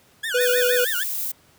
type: tone with vibrato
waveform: 30% pulse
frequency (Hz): 1614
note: G#6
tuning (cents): -50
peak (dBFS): -22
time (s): 0.23-1.04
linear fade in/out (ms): 10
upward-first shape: sine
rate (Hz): 6.4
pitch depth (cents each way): 230
type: tone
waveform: square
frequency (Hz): 493.9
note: B4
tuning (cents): 0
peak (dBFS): -19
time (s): 0.34-0.85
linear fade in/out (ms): 10
type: noise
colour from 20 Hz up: violet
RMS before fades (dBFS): -27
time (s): 0.4-1.32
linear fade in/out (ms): 10
effects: pink hiss -56 dBFS RMS until 1.58 s + high-pass 80 Hz 12 dB/octave